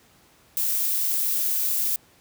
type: noise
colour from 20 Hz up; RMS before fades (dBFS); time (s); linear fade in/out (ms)
violet; -24; 0.57-1.96; 0
effects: pink hiss -57 dBFS RMS until 2.2 s + high-pass 60 Hz 12 dB/octave